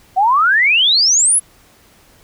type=exponential sweep; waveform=sine; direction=up; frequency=725 to 11090 Hz; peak=-9 dBFS; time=0.16-1.4 s; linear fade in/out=20 ms; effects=pink hiss -49 dBFS RMS until 2.23 s